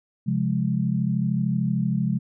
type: chord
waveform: sine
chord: F minor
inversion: second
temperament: equal with one note detuned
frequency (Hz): 133.95 / 174.61 / 207.7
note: C3 / F3 / Ab3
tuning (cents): +41 / 0 / 0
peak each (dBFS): -25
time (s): 0.26-2.19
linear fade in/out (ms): 20
effects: none